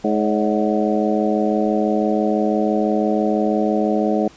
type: harmonic tone with a mistuned harmonic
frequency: 106 Hz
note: G#2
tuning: 36 cents sharp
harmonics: 2 / 3 / 4 / 5 / 6 / 7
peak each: -20 / -22 / -23 / -24 / -25 / -25 dBFS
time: 0.04-4.28 s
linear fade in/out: 5 ms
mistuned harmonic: 5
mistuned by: +83 cents
effects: pink hiss -47 dBFS RMS until 4.36 s + resampled to 16000 Hz